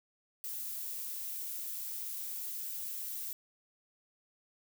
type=noise; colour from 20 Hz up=violet; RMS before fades=-40 dBFS; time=0.44-3.33 s; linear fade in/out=0 ms; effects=none